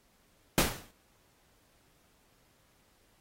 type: noise with exponential decay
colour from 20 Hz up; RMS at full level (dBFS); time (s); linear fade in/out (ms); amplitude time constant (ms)
pink; -23; 0.58-0.91; 0; 70
effects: pink hiss -68 dBFS RMS until 3.2 s + AAC 48 kbps